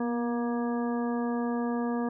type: harmonic tone with a mistuned harmonic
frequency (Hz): 236.9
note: A#3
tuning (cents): +28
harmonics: 1 / 2 / 3 / 4 / 5 / 7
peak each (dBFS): -28 / -34 / -38 / -40 / -42 / -45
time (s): 0-2.09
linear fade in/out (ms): 5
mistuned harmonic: 1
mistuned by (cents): +25
effects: none